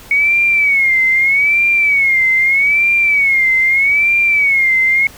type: tone with vibrato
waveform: sine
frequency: 2221 Hz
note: C#7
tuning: 3 cents sharp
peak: -9 dBFS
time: 0.11-5.07 s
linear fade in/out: 2 ms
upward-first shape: sine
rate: 0.8 Hz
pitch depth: 120 cents each way
effects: pink hiss -38 dBFS RMS until 5.17 s